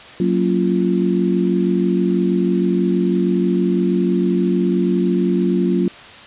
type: chord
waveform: sine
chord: Gb major seventh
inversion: none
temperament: just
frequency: 185 / 231.2 / 277.5 / 346.9 Hz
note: Gb3 / Bb3 / Db4 / F4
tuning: 0 / -14 / +2 / -12 cents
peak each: -17 / -22 / -23 / -19 dBFS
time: 0.2-5.88 s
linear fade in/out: 2 ms
effects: white hiss -38 dBFS RMS until 6.26 s + resampled to 8000 Hz